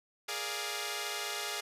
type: chord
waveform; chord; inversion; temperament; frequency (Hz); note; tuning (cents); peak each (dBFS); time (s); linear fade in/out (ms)
5% pulse; Bb dominant seventh; third; equal with one note detuned; 415.3 / 469.9 / 587.3 / 698.5; Ab4 / Bb4 / D5 / F5; 0 / +14 / 0 / 0; -27 / -32 / -31 / -29; 0.28-1.61; 10
effects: resampled to 32000 Hz